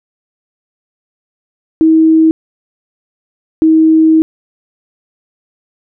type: tone pair in turn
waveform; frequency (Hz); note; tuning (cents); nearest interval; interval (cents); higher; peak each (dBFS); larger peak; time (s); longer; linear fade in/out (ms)
sine; 320 / 318.5; D#4 / D#4; +49 / +41; unison; 8; first; -4; neither; 1.81-2.31 / 3.62-4.22; second; 0
effects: none